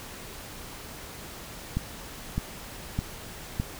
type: click train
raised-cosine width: 5 ms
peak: -14 dBFS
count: 4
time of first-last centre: 1.77-3.599 s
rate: 1.64 Hz
effects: pink hiss -42 dBFS RMS until 3.79 s